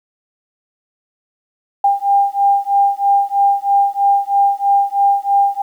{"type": "beating tone pair", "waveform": "sine", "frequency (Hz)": [798, 801.1], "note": ["G5", "G5"], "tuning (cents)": [31, 37], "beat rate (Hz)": 3.1, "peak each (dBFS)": -14, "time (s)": [1.84, 5.62], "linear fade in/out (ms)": 5, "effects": ["8-bit"]}